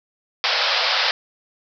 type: band-pass noise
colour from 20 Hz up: white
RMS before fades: -20 dBFS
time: 0.44-1.11 s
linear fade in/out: 0 ms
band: 490 to 5200 Hz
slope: 96 dB/octave
effects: none